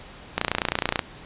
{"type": "click train", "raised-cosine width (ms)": 0.3, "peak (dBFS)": -5, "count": 19, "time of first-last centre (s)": [0.38, 0.992], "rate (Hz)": 29.4, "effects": ["pink hiss -44 dBFS RMS until 1.25 s", "resampled to 8000 Hz"]}